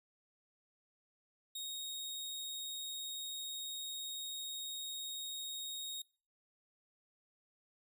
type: tone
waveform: sawtooth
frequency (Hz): 3747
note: A#7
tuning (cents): +8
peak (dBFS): -38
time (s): 1.55-6.02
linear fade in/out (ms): 5
effects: noise-tail reverb RT60 0.4 s tail -24 dB re dry